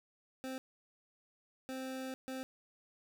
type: tone bursts at uneven times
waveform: 25% pulse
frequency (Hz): 261.6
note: C4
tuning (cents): 0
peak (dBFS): -36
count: 3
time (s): 0.44-0.58 / 1.69-2.14 / 2.28-2.43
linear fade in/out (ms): 0
effects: none